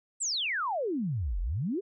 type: exponential two-way sweep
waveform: sine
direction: down then up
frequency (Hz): 8372 to 39.91 to 433.2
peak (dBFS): -28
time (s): 0.2-1.81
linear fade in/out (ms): 20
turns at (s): 1.4
effects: none